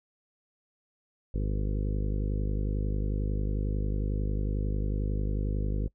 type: harmonic tone with a mistuned harmonic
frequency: 51.1 Hz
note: G#1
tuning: 27 cents flat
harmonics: 1 / 2 / 3 / 4 / 5 / 6 / 7 / 8 / 9 / 10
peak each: -28 / -34 / -38 / -40 / -42 / -44 / -45 / -46 / -47 / -48 dBFS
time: 1.34-5.88 s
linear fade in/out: 5 ms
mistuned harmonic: 10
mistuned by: -21 cents
effects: noise-tail reverb RT60 0.1 s tail -23 dB re dry